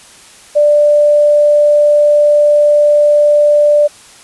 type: tone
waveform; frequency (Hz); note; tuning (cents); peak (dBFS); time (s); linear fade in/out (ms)
sine; 590; D5; +8; -5; 0.55-3.88; 20
effects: white hiss -39 dBFS RMS until 4.23 s + resampled to 24000 Hz